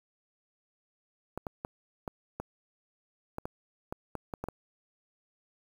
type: clicks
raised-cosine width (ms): 1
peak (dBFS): -21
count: 12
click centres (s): 1.376 / 1.468 / 1.649 / 2.078 / 2.4 / 3.384 / 3.455 / 3.925 / 4.153 / 4.338 / 4.44 / 4.486
effects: 8-bit